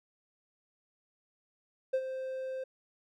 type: tone with ADSR envelope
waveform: triangle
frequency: 523 Hz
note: C5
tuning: 1 cent flat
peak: -22 dBFS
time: 1.93-2.64 s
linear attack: 12 ms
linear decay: 60 ms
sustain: -11 dB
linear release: 7 ms
effects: tanh soft clip ceiling -20 dBFS